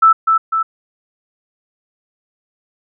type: tone with echo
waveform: sine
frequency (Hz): 1318.5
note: E6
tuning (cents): 0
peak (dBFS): -5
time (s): 0.02-0.13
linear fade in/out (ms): 10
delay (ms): 250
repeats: 2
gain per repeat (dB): -4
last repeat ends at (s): 0.63
effects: none